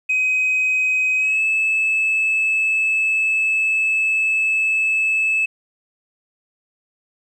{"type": "tone with pitch glide", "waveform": "sine", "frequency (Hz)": [2522, 2609], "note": ["D#7", "E7"], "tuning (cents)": [23, -18], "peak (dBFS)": -14, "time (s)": [0.09, 5.46], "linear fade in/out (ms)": 10, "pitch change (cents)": 59, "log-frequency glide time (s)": [1.17, 1.42], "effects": ["tanh soft clip ceiling -13 dBFS", "9-bit"]}